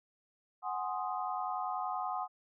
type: chord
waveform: sine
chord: Ab dominant seventh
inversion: third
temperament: equal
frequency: 740 / 830.6 / 1046.5 / 1244.5 Hz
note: Gb5 / Ab5 / C6 / Eb6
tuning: 0 / 0 / 0 / 0 cents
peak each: -37 / -40 / -40 / -40 dBFS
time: 0.62-2.28 s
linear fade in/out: 50 ms
effects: none